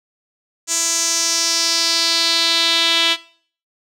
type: tone with band-pass filter sweep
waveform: sawtooth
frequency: 332.8 Hz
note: E4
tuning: 17 cents sharp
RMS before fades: -17 dBFS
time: 0.67-3.17 s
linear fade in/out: 50 ms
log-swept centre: 7000 to 3300 Hz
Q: 3.6
effects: noise-tail reverb RT60 0.5 s tail -19 dB re dry